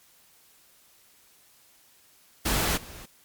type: noise with level steps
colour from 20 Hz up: pink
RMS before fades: -25 / -44 dBFS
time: 2.45-3.06 s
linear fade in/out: 10 ms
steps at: 2.76 s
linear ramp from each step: 20 ms
effects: white hiss -59 dBFS RMS until 3.24 s + MP3 96 kbps